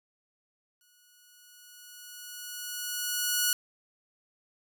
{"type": "tone with exponential growth", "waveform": "5% pulse", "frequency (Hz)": 1460, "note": "F#6", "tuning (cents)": -24, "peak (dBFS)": -12, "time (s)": [0.81, 3.53], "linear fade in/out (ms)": 1, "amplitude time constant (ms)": 590, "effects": []}